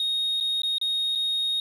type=tone with dropouts; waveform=sine; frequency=3729 Hz; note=A#7; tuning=in tune; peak=-21 dBFS; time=0-1.6 s; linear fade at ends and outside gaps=2 ms; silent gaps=0.402-0.408 / 0.619-0.633 / 0.783-0.813 / 1.152-1.156 s; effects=tanh soft clip ceiling -21 dBFS + 9-bit